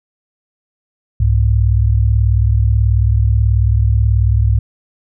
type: tone pair together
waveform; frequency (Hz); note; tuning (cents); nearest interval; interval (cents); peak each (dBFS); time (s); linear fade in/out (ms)
sine; 65.41 / 103.83; C2 / G#2; 0 / 0; minor sixth; 800; -12; 1.2-4.59; 5
effects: none